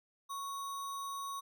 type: tone with sample-and-hold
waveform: sine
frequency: 1108.7 Hz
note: C#6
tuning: in tune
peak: -38 dBFS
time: 0.29-1.41 s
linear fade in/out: 20 ms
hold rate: 4900 Hz
effects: none